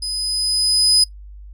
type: tone with level ramp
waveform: 35% pulse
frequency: 5010 Hz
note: D#8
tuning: 11 cents sharp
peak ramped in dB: -20 to -7 dBFS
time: 0.02-1.04 s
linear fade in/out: 5 ms
effects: noise-tail reverb RT60 0.1 s tail -18 dB re dry + added 50 Hz sine -35 dBFS peak until 1.53 s